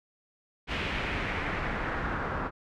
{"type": "noise with low-pass filter sweep", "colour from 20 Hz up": "pink", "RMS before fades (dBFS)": -32, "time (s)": [0.67, 2.51], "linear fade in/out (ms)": 50, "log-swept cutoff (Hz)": [2800, 1300], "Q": 2.2, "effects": []}